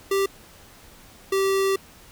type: tone pair in turn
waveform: square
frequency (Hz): 392 / 388.4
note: G4 / G4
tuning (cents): 0 / -16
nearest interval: unison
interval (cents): 16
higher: first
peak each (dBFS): -20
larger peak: neither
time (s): 0.11-0.26 / 1.32-1.76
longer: second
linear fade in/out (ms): 5
effects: pink hiss -49 dBFS RMS until 2.11 s